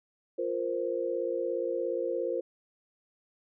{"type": "chord", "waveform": "sine", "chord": "F suspended fourth", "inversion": "none", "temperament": "equal", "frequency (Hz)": [349.2, 466.2, 523.3], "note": ["F4", "Bb4", "C5"], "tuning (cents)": [0, 0, 0], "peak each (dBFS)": [-34, -33, -32], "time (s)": [0.38, 2.41], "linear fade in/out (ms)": 10, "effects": []}